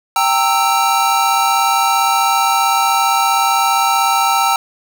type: chord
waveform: square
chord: E diminished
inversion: first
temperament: equal with one note detuned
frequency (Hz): 784 / 921.1 / 1318.5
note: G5 / Bb5 / E6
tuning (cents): 0 / -21 / 0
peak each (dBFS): -17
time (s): 0.16-4.56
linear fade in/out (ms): 2
effects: none